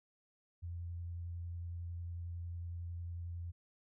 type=tone with vibrato; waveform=sine; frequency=86 Hz; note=F2; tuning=26 cents flat; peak=-40 dBFS; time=0.62-3.52 s; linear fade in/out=20 ms; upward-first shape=triangle; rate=11 Hz; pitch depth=16 cents each way; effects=none